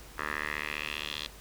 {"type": "tone with band-pass filter sweep", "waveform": "10% pulse", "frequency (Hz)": 75, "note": "D2", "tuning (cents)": 37, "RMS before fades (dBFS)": -36, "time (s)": [0.18, 1.27], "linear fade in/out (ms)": 5, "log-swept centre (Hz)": [1500, 3700], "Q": 3.3, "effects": ["added 49 Hz sine -51 dBFS peak until 1.4 s", "pink hiss -51 dBFS RMS until 1.4 s"]}